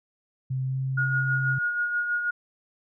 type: tone with pitch glide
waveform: sine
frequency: 130.81 to 132.64 Hz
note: C3 to C3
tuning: 0 to +24 cents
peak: -25 dBFS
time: 0.5-1.59 s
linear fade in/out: 10 ms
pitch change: +24 cents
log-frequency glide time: 0.64-0.78 s
type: tone with tremolo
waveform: sine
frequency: 1438 Hz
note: F#6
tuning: 50 cents flat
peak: -22 dBFS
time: 0.97-2.31 s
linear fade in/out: 10 ms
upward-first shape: sine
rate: 6.2 Hz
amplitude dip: 45%
effects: none